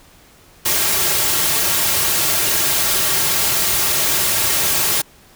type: noise with comb filter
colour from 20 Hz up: white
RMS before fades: -17 dBFS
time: 0.65-5.02 s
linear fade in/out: 10 ms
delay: 4 ms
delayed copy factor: -0.55
effects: pink hiss -48 dBFS RMS until 5.35 s